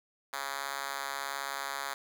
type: tone with high-pass filter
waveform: 5% pulse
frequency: 138.59 Hz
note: C#3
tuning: in tune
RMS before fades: -37 dBFS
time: 0.33-1.94 s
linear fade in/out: 2 ms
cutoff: 920 Hz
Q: 0.8
effects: 10-bit